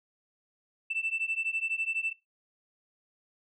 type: beating tone pair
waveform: sine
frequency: 2656 / 2668 Hz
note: E7 / E7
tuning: +12 / +20 cents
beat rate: 12 Hz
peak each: -31 / -31 dBFS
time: 0.9-2.13 s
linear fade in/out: 10 ms
effects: noise-tail reverb RT60 0.2 s tail -19 dB re dry + tanh soft clip ceiling -23 dBFS